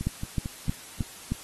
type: two click trains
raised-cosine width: 5 ms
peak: -13 / -19 dBFS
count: 5 / 4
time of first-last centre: 0.07-1.32 / 0.01-0.683 s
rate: 3.2 / 4.46 Hz
effects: white hiss -45 dBFS RMS until 1.43 s + AAC 32 kbps